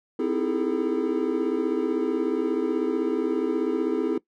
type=tone cluster; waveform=triangle; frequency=258.4 / 317.1 / 333.4 / 406.5 / 441.8 Hz; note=C4 / D#4 / E4 / G#4 / A4; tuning=-21 / +33 / +20 / -37 / +7 cents; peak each=-27 dBFS; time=0.19-4.18 s; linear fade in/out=5 ms; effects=noise-tail reverb RT60 0.1 s tail -19 dB re dry